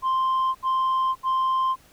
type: tone bursts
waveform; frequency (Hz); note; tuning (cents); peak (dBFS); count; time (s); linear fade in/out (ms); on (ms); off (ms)
sine; 1046.5; C6; 0; -17; 3; 0.02-1.76; 50; 530; 75
effects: tanh soft clip ceiling -19 dBFS + pink hiss -55 dBFS RMS until 1.92 s